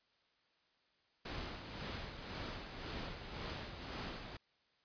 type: noise with tremolo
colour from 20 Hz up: pink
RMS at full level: -43 dBFS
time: 1.25-4.37 s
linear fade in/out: 5 ms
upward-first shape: sine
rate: 1.9 Hz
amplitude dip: 50%
effects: white hiss -75 dBFS RMS until 4.84 s + resampled to 11025 Hz